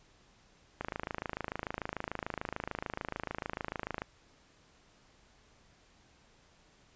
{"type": "click train", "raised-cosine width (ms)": 0.5, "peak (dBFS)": -20, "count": 87, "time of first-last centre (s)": [0.81, 4.019], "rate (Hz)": 26.8, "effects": ["pink hiss -64 dBFS RMS until 6.95 s", "resampled to 16000 Hz"]}